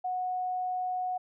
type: tone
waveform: sine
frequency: 734 Hz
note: F#5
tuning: 14 cents flat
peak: -29 dBFS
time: 0.04-1.18 s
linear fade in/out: 10 ms
effects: none